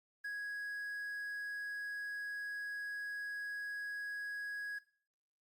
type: tone with quantisation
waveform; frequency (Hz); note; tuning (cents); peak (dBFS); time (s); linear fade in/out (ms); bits
triangle; 1661.2; G#6; 0; -37; 0.24-4.79; 10; 11
effects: noise-tail reverb RT60 0.5 s tail -19 dB re dry + Opus 48 kbps